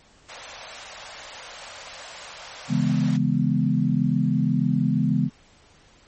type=high-pass noise; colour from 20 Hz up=pink; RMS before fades=-40 dBFS; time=0.28-3.18 s; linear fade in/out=20 ms; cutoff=520 Hz; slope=48 dB/octave
type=chord; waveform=sine; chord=C# minor seventh; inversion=none; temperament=equal with one note detuned; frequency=138.59 / 164.81 / 206.6 / 246.9 Hz; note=C#3 / E3 / G#3 / B3; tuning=0 / 0 / -9 / 0 cents; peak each=-24 dBFS; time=2.68-5.3 s; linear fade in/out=50 ms
effects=pink hiss -55 dBFS RMS until 6.07 s + MP3 32 kbps